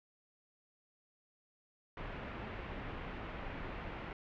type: low-pass noise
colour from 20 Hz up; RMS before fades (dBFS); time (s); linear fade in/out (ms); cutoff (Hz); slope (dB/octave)
pink; -44; 1.97-4.13; 2; 2600; 24
effects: none